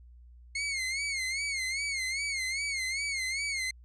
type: tone with vibrato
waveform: sawtooth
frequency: 2164 Hz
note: C#7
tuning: 42 cents flat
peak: -27 dBFS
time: 0.55-3.71 s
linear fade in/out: 5 ms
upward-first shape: sine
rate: 2.5 Hz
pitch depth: 100 cents each way
effects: added 60 Hz sine -50 dBFS peak until 3.84 s + resampled to 22050 Hz